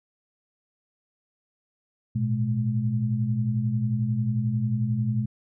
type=tone cluster; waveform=sine; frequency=109.9 / 121.1 / 212 Hz; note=A2 / B2 / G#3; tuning=-2 / -34 / +36 cents; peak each=-31 / -24 / -28 dBFS; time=2.15-5.26 s; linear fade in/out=10 ms; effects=none